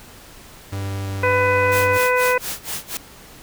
45% pulse tone with pitch glide, 98 to 97.1 Hz, G2 to G2, 0 to -16 cents, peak -24 dBFS, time 0.72-1.98 s, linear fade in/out 10 ms, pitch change -16 cents, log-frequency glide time 0.87-1.54 s
harmonic tone, 500 Hz, B4, 21 cents sharp, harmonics 1 / 2 / 3 / 4 / 5, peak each -18 / -21 / -23 / -24 / -25 dBFS, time 1.23-2.38 s, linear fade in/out 5 ms
white noise with tremolo, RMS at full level -26 dBFS, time 1.72-2.97 s, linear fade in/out 0 ms, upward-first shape sine, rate 4.2 Hz, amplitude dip 100%
effects pink hiss -43 dBFS RMS until 3.42 s

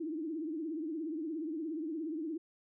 sine tone with vibrato, 316.2 Hz, D#4, 28 cents sharp, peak -35 dBFS, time 0-2.38 s, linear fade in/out 10 ms, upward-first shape triangle, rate 17 Hz, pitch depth 150 cents each way, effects none

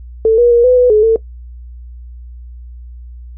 sine tone with pitch steps, 445 / 480 / 473.4 / 502 / 495.2 / 426.3 / 450 Hz, A4 / B4 / A#4 / B4 / B4 / G#4 / A4, +20 / -49 / +27 / +28 / +5 / +45 / +39 cents, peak -5 dBFS, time 0.25-1.16 s, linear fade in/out 2 ms, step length 130 ms, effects noise-tail reverb RT60 0.1 s tail -18 dB re dry + added 60 Hz sine -29 dBFS peak until 3.37 s

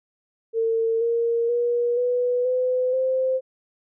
sine tone with pitch steps, 453 / 465.7 / 478.8 / 492.3 / 506.1 / 520.4 Hz, A#4 / A#4 / A#4 / B4 / B4 / C5, -50 / -2 / +46 / -6 / +42 / -9 cents, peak -19 dBFS, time 0.53-3.41 s, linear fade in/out 50 ms, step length 480 ms, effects none

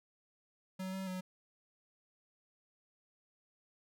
square tone with pitch steps, 187.7 / 190.7 / 184.8 Hz, F#3 / G3 / F#3, +25 / -47 / -2 cents, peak -39 dBFS, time 0.79-1.21 s, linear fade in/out 10 ms, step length 140 ms, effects none

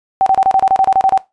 sine tone bursts, 770 Hz, G5, 31 cents flat, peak -7 dBFS, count 12, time 0.21-1.176 s, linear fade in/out 0 ms, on 53 ms, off 30 ms, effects noise-tail reverb RT60 0.2 s tail -18 dB re dry + resampled to 22050 Hz

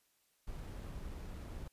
brown noise with sample-and-hold, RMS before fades -45 dBFS, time 0.47-1.68 s, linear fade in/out 5 ms, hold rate 11025 Hz, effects white hiss -75 dBFS RMS until 1.72 s + resampled to 32000 Hz

